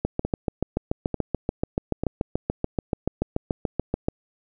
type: two click trains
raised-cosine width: 2 ms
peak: -12 / -9 dBFS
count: 3 / 29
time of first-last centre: 0.25-2.036 / 0.05-4.085 s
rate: 1.12 / 6.94 Hz
effects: none